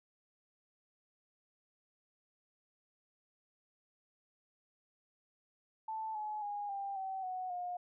sine tone with pitch steps, 880 / 850 / 821.1 / 793.1 / 766.1 / 740 / 714.8 Hz, A5 / G#5 / G#5 / G5 / G5 / F#5 / F5, 0 / +40 / -20 / +20 / -40 / 0 / +40 cents, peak -37 dBFS, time 5.88-7.77 s, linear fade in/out 5 ms, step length 270 ms, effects none

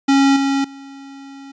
square tone with level steps, 274.7 Hz, C#4, 16 cents flat, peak -11 / -16 / -35 dBFS, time 0.08-1.52 s, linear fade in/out 10 ms, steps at 0.36 / 0.64 s, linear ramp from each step 5 ms, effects resampled to 16000 Hz

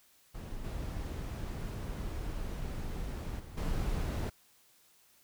brown noise with level steps, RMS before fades -42 / -38 / -46 / -33 dBFS, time 0.34-4.3 s, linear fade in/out 10 ms, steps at 0.64 / 3.39 / 3.57 s, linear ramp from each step 10 ms, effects white hiss -65 dBFS RMS until 5.23 s

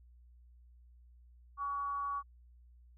sine tone with frequency modulation, 1128 Hz, C#6, 30 cents sharp, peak -34 dBFS, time 1.57-2.23 s, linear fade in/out 50 ms, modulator 308 Hz, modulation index 0.25, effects added 60 Hz sine -57 dBFS peak until 2.97 s

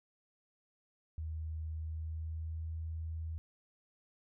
sine tone with pitch glide, 79.2 to 80.72 Hz, D#2 to E2, +31 to -36 cents, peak -37 dBFS, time 1.18-3.38 s, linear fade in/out 0 ms, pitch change +33 cents, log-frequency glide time 1.78-2.74 s, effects none

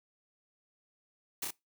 white noise with echo, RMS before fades -35 dBFS, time 1.42-1.45 s, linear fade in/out 5 ms, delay 29 ms, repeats 2, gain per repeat -2 dB, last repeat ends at 1.508 s, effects noise-tail reverb RT60 0.2 s tail -23 dB re dry

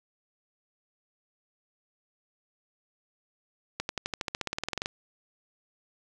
accelerating click train, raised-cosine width 0.2 ms, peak -13 dBFS, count 18, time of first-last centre 3.8-4.859 s, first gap 91 ms, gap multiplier 0.95, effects none

